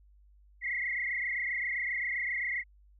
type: tone with frequency modulation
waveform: sine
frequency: 2043 Hz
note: C7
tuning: 42 cents flat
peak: -30 dBFS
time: 0.61-2.64 s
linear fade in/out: 50 ms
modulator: 27.6 Hz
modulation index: 4.5
effects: added 50 Hz sine -57 dBFS peak until 2.99 s